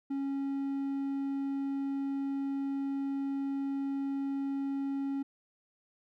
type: tone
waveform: triangle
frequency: 275.4 Hz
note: C#4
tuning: 11 cents flat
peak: -29 dBFS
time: 0.1-5.23 s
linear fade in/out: 10 ms
effects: none